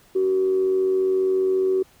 sine tone with amplitude modulation, 377.4 Hz, F#4, 34 cents sharp, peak -15 dBFS, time 0.15-1.83 s, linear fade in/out 10 ms, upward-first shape sine, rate 94.7 Hz, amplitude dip 40%, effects tanh soft clip ceiling -11 dBFS + pink hiss -55 dBFS RMS until 2 s

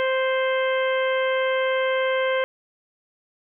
harmonic tone, 523.3 Hz, C5, in tune, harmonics 1 / 2 / 3 / 4 / 5 / 6, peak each -21 / -29 / -29 / -30 / -37 / -35 dBFS, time 0-2.44 s, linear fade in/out 0 ms, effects none

